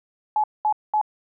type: tone bursts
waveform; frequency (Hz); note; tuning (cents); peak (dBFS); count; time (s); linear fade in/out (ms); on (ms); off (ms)
sine; 852; G#5; +44; -17; 3; 0.36-1.014; 2; 78; 210
effects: none

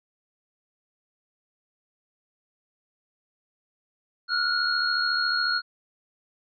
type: tone cluster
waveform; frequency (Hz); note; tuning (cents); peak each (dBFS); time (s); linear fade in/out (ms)
sine; 1379 / 1453 / 4297; F6 / F#6 / C8; -22 / -32 / +45; -28 / -26 / -26; 4.28-5.62; 50
effects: none

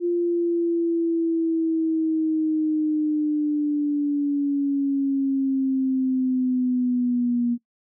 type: linear sweep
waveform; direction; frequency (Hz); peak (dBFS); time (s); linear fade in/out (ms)
sine; down; 349.2 to 238.1; -19; 0-7.58; 50
effects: noise-tail reverb RT60 0.1 s tail -20 dB re dry

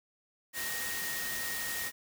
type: tone in noise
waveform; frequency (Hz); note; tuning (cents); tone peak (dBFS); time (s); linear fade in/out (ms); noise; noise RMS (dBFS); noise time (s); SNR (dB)
sine; 1865; A#6; 0; -38; 0.53-1.92; 50; white; -37; 0.53-1.92; -4
effects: none

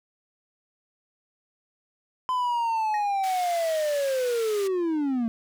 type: linear sweep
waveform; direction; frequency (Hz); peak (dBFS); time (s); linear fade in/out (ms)
triangle; down; 1022 to 222.8; -21; 2.29-5.28; 0
type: tone with exponential decay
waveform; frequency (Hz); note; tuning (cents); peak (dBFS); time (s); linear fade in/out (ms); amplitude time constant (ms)
triangle; 1864.7; A#6; 0; -29; 2.94-3.09; 2; 31
type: band-pass noise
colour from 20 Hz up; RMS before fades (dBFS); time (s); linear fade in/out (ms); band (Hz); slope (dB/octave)
pink; -40; 3.23-4.68; 10; 1800 to 13000; 12
effects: none

